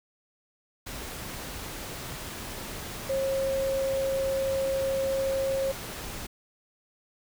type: tone in noise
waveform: sine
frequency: 539 Hz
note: C#5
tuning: 49 cents flat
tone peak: -25 dBFS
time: 3.09-5.72 s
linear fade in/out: 10 ms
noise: pink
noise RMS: -38 dBFS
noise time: 0.86-6.27 s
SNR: +10 dB
effects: none